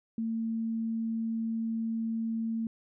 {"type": "tone", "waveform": "sine", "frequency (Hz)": 225.8, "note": "A3", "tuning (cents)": 45, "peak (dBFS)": -29, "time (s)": [0.18, 2.67], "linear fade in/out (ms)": 2, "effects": []}